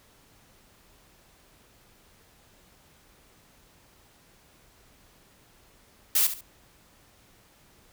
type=noise with echo; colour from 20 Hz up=blue; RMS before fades=-22 dBFS; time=6.15-6.27 s; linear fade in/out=5 ms; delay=70 ms; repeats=2; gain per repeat=-11 dB; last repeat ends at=6.41 s; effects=pink hiss -59 dBFS RMS until 7.92 s